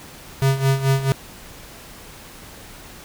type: tone with tremolo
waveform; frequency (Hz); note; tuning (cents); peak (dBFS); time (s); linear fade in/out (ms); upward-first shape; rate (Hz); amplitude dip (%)
square; 135.2; C#3; -43; -14; 0.42-1.12; 0; sine; 4.6; 75
effects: pink hiss -41 dBFS RMS until 3.04 s